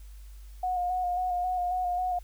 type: tone with vibrato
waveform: sine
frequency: 723 Hz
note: F#5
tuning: 40 cents flat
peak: -26 dBFS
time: 0.63-2.19 s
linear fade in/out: 5 ms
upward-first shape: square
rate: 3.7 Hz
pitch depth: 24 cents each way
effects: added 50 Hz sine -43 dBFS peak until 2.23 s + white hiss -61 dBFS RMS until 2.23 s